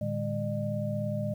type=tone cluster; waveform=sine; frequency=113.3 / 150.1 / 203.3 / 603 Hz; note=A#2 / D3 / G#3 / D5; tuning=-49 / +38 / -37 / +46 cents; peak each=-33 / -36 / -34 / -34 dBFS; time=0.01-1.34 s; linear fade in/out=5 ms; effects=10-bit